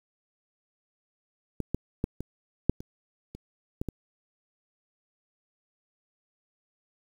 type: clicks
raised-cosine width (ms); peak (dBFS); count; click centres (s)
3; -17 / -14 / -13 / -21 / -7 / -26 / -28 / -17 / -19; 9; 1.603 / 1.746 / 2.041 / 2.206 / 2.696 / 2.805 / 3.35 / 3.815 / 3.887
effects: 8-bit